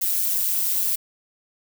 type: noise with amplitude modulation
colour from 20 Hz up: violet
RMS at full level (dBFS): -19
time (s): 0.01-0.96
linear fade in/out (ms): 10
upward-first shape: sine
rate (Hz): 187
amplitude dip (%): 80
effects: none